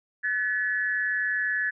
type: tone with amplitude modulation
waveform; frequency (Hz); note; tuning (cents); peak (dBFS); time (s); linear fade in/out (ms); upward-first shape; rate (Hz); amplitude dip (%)
sine; 1718; A6; -42; -20; 0.23-1.71; 20; sine; 200; 85
effects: none